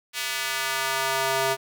square tone with high-pass filter sweep, 133.7 Hz, C3, 38 cents sharp, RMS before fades -26 dBFS, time 0.13-1.57 s, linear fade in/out 50 ms, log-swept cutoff 2400 to 550 Hz, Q 1, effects none

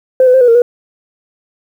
sine tone with pitch steps, 517 / 503 / 524 / 489.9 / 461.8 / 483.9 Hz, C5 / B4 / C5 / B4 / A#4 / B4, -21 / +32 / +2 / -14 / -16 / -35 cents, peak -3 dBFS, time 0.2-0.62 s, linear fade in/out 2 ms, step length 70 ms, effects tanh soft clip ceiling 0 dBFS + 7-bit

